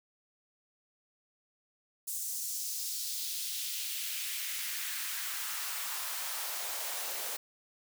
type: noise with high-pass filter sweep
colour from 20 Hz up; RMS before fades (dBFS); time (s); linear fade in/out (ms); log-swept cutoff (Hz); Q
white; -37; 2.07-7.37; 10; 7600 to 460; 1.5
effects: none